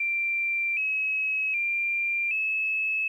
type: tone with pitch steps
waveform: sine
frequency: 2361 / 2563 / 2381 / 2594 Hz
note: D7 / E7 / D7 / E7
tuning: +9 / -49 / +23 / -28 cents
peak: -24 dBFS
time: 0-3.08 s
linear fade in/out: 5 ms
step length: 770 ms
effects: 10-bit